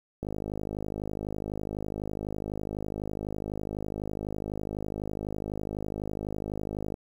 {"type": "click train", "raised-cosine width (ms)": 2, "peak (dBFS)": -20, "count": 350, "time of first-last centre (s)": [0.23, 6.942], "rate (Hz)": 52, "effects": ["9-bit"]}